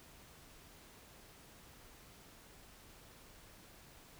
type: silence
effects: pink hiss -59 dBFS RMS until 4.19 s